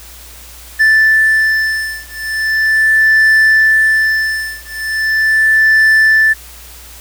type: beating tone pair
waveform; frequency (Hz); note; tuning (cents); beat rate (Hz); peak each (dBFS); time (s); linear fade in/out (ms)
triangle; 1760 / 1760.39; A6 / A6; 0 / 0; 0.39; -10; 0.79-6.34; 20
effects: added 60 Hz sine -37 dBFS peak until 7 s + white hiss -36 dBFS RMS until 7 s